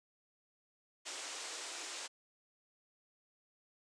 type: band-pass noise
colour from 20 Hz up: white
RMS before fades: -45 dBFS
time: 1.05-2.08 s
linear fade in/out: 20 ms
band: 300 to 8400 Hz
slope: 48 dB/octave
effects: none